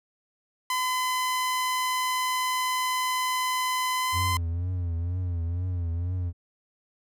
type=tone with pitch glide; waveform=sawtooth; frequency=1016 to 1027.2 Hz; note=B5 to C6; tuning=+49 to -32 cents; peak=-21 dBFS; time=0.7-4.37 s; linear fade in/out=2 ms; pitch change=+19 cents; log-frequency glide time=3.95-4.26 s
type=tone with vibrato; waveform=triangle; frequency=87.31 Hz; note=F2; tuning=in tune; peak=-24 dBFS; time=4.12-6.33 s; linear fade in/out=50 ms; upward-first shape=triangle; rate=2.1 Hz; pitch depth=100 cents each way
effects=none